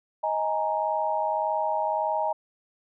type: chord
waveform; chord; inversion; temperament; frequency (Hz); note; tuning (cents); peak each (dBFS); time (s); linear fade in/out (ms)
sine; D# suspended fourth; none; equal with one note detuned; 627.7 / 830.6 / 932.3; D#5 / G#5 / A#5; +15 / 0 / 0; -28; 0.23-2.33; 10
effects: none